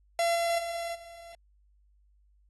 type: tone with level steps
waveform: 45% pulse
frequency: 680 Hz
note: F5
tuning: 46 cents flat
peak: -24 / -26 / -33 / -46 dBFS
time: 0.19-1.35 s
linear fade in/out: 2 ms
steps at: 0.35 / 0.58 / 0.94 s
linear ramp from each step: 10 ms
effects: added 50 Hz sine -61 dBFS peak until 2.49 s + AAC 32 kbps